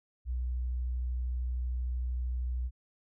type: tone with vibrato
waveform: sine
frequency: 61.8 Hz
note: B1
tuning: 2 cents sharp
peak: -30 dBFS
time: 0.25-2.71 s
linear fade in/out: 50 ms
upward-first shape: sine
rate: 13 Hz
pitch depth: 10 cents each way
effects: none